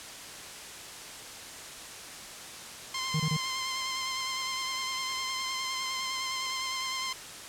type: tone with vibrato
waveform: 10% pulse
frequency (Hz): 1046.5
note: C6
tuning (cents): 0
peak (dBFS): -23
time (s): 2.94-7.13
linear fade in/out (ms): 5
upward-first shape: sine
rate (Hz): 9.8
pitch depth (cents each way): 22
type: tone bursts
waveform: triangle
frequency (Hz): 155.56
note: D#3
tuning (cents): 0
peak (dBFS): -24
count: 3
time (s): 3.14-3.368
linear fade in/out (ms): 5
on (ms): 60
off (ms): 24
effects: white hiss -43 dBFS RMS until 7.48 s + low-pass 9000 Hz 12 dB/octave

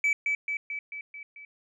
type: tone with echo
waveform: sine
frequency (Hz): 2300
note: D7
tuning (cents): -37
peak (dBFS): -19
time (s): 0.04-0.13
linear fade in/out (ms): 2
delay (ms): 220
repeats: 6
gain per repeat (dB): -4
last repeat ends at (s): 1.45
effects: tanh soft clip ceiling -20 dBFS

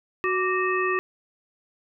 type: harmonic tone with a mistuned harmonic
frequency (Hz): 369.9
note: F#4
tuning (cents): 0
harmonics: 1 / 3 / 5 / 7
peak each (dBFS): -25 / -26 / -28 / -31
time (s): 0.24-0.99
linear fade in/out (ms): 0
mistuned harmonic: 3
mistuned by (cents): +89
effects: none

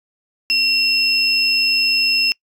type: tone pair together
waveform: sine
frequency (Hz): 2733 / 5210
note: F7 / E8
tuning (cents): -38 / -21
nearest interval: major seventh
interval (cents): 1117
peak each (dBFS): -15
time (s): 0.5-2.32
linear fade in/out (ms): 0
effects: noise-tail reverb RT60 0.1 s tail -26 dB re dry + tanh soft clip ceiling -9 dBFS

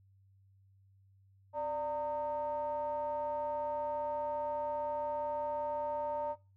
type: ring-modulated tone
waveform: triangle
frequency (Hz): 162.8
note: E3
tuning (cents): -21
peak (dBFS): -28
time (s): 1.53-6.36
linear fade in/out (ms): 50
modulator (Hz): 752
effects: noise-tail reverb RT60 0.3 s tail -20 dB re dry + added 97 Hz sine -62 dBFS peak until 6.56 s

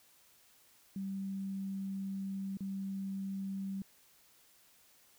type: tone with dropouts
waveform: sine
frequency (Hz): 194.3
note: G3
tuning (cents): -15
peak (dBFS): -36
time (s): 0.96-3.82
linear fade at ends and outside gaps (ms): 2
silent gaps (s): 2.571-2.606
effects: white hiss -65 dBFS RMS until 5.18 s

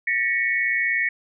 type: tone cluster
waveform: sine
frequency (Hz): 1799 / 1919 / 2221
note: A6 / A#6 / C#7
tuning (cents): +38 / +50 / +3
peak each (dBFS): -27 / -23 / -23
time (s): 0.07-1.09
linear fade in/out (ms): 5
effects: none

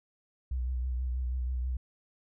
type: tone with vibrato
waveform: sine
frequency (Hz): 62.7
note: B1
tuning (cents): +27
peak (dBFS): -29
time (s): 0.51-1.77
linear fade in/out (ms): 5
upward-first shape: triangle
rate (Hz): 6.2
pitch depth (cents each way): 55
effects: none

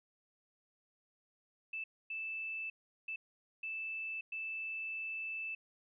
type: tone bursts at uneven times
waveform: sine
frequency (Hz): 2637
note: E7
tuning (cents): 0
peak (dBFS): -38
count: 5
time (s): 1.73-1.84 / 2.1-2.7 / 3.08-3.16 / 3.63-4.21 / 4.32-5.55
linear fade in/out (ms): 5
effects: none

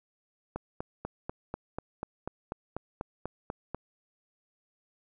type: click train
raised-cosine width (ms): 1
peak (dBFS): -20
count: 14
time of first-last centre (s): 0.56-3.746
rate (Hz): 4.08
effects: none

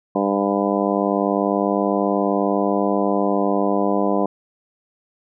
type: harmonic tone with a mistuned harmonic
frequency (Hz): 100.1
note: G2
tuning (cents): +37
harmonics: 2 / 3 / 4 / 5 / 6 / 7 / 8 / 9 / 10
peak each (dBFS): -23 / -23 / -25 / -25 / -25 / -25 / -31 / -33 / -28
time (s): 0.15-4.26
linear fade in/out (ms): 5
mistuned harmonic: 9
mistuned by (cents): -24
effects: none

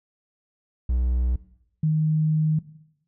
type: tone pair in turn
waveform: triangle / sine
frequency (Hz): 61.74 / 155.58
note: B1 / D#3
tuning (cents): 0 / 0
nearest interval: octave + major third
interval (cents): 1600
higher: second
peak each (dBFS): -18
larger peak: neither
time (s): 0.89-1.36 / 1.83-2.59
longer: second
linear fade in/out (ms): 5
effects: noise-tail reverb RT60 0.8 s tail -17 dB re dry

